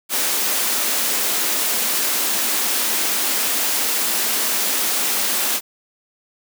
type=high-pass noise; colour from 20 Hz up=white; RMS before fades=-20 dBFS; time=0.09-5.61 s; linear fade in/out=50 ms; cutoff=190 Hz; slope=96 dB/octave; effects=none